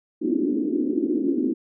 white band-pass noise, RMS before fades -23 dBFS, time 0.21-1.54 s, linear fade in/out 20 ms, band 250 to 340 Hz, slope 48 dB/octave, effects none

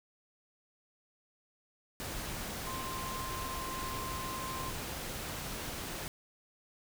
sine tone in noise, 1048 Hz, C6, 2 cents sharp, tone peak -40 dBFS, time 2.67-4.7 s, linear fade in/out 0 ms, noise pink, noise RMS -40 dBFS, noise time 2-6.08 s, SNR -3 dB, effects none

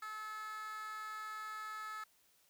15% pulse tone with high-pass filter, 431.4 Hz, A4, 34 cents flat, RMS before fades -45 dBFS, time 0.02-2.04 s, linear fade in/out 5 ms, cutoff 1400 Hz, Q 5.5, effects white hiss -71 dBFS RMS until 2.49 s

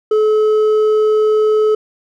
sine tone with hard clipping, 429.8 Hz, A4, 41 cents flat, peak -11 dBFS, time 0.11-1.75 s, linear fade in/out 5 ms, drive 4 dB, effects none

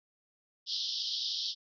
white band-pass noise, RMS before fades -35 dBFS, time 0.66-1.55 s, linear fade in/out 50 ms, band 3100 to 5400 Hz, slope 96 dB/octave, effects none

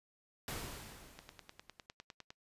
pink noise with exponential decay, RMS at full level -40 dBFS, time 0.48-1.86 s, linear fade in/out 1 ms, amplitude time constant 300 ms
click train, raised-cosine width 0.2 ms, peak -31 dBFS, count 12, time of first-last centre 1.19-2.304 s, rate 9.87 Hz
effects noise-tail reverb RT60 0.1 s tail -24 dB re dry + resampled to 32000 Hz

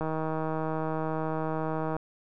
click train, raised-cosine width 1 ms, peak -18 dBFS, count 310, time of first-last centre 0.01-1.966 s, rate 158 Hz, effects none

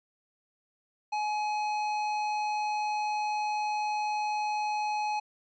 sine tone with tanh clipping, 844 Hz, G#5, 28 cents sharp, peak -30 dBFS, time 1.12-5.2 s, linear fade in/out 10 ms, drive 14 dB, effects resampled to 16000 Hz

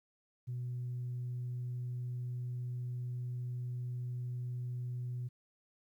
sine tone, 123.4 Hz, B2, 1 cent flat, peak -35 dBFS, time 0.47-5.29 s, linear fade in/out 20 ms, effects tanh soft clip ceiling -33 dBFS + 12-bit

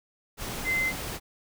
sine tone in noise, 2067 Hz, C7, 22 cents flat, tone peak -24 dBFS, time 0.64-0.93 s, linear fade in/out 50 ms, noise pink, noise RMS -35 dBFS, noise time 0.37-1.2 s, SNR +8 dB, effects none

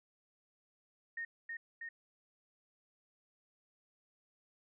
sine tone with echo, 1847 Hz, A#6, 16 cents flat, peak -38 dBFS, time 1.17-1.25 s, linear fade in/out 5 ms, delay 320 ms, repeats 2, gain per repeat -2 dB, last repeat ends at 1.89 s, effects none

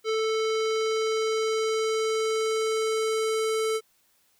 square tone with low-pass filter sweep, 440.3 Hz, A4, 1 cent sharp, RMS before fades -26 dBFS, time 0.04-3.81 s, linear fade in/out 50 ms, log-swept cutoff 4800 to 10000 Hz, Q 1.3, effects white hiss -66 dBFS RMS until 4.39 s

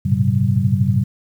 sine tone cluster, 97.9 / 110.8 / 122.5 / 135.7 / 190.6 Hz, G2 / A2 / B2 / C#3 / G3, -2 / +13 / -14 / -36 / -48 cents, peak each -20 dBFS, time 0.05-1.04 s, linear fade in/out 10 ms, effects 8-bit

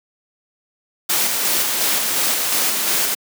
white noise with tremolo, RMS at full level -18 dBFS, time 1.09-3.15 s, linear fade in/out 10 ms, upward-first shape square, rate 2.8 Hz, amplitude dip 25%, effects high-pass 200 Hz 12 dB/octave

